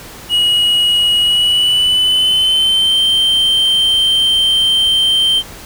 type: tone with pitch glide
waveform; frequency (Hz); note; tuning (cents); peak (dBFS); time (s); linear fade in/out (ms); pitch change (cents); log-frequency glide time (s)
triangle; 2903 to 3129; F#7 to G7; -34 to -4; -8; 0.29-5.43; 50; +130; 1.22-3
effects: pink hiss -33 dBFS RMS until 5.65 s